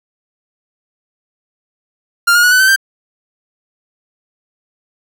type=tone with pitch steps; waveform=45% pulse; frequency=1396.9 / 1430.4 / 1464.7 / 1499.8 / 1535.7 / 1572.5 Hz; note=F6 / F6 / F#6 / F#6 / G6 / G6; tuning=0 / +41 / -18 / +23 / -36 / +5 cents; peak=-7 dBFS; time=2.27-2.762 s; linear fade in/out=10 ms; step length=82 ms; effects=none